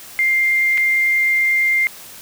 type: tone with dropouts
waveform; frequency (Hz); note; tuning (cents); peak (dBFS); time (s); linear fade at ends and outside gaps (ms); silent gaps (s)
sine; 2103; C7; +8; -13; 0.19-1.87; 0; 0.775-0.779
effects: white hiss -38 dBFS RMS until 2.21 s